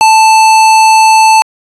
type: tone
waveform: square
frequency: 880 Hz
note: A5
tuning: in tune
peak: -3 dBFS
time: 0.01-1.42 s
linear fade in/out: 0 ms
effects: resampled to 24000 Hz